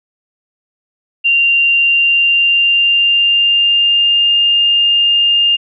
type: tone with pitch glide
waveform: sine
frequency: 2776 to 2813 Hz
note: F7 to F7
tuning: -11 to +12 cents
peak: -8 dBFS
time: 1.24-5.57 s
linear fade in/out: 20 ms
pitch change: +23 cents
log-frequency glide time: 1.72-4.38 s
effects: none